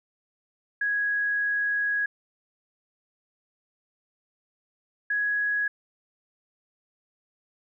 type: tone pair in turn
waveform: sine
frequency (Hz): 1661.2 / 1669.3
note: G#6 / G#6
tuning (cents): 0 / +8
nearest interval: unison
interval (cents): 8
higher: second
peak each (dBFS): -23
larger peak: neither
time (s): 0.81-2.06 / 5.1-5.68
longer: first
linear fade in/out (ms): 5
effects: none